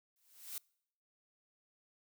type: noise with exponential growth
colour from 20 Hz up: blue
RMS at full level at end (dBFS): -40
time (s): 0.16-0.58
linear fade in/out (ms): 2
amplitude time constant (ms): 91
effects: noise-tail reverb RT60 0.7 s tail -26 dB re dry